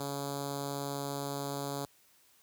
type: tone with notch filter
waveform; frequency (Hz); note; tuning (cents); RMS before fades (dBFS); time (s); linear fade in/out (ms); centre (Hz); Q
5% pulse; 140.7; C#3; +26; -37; 0-1.85; 2; 1900; 0.53
effects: white hiss -65 dBFS RMS until 2.42 s + high-pass 60 Hz 12 dB/octave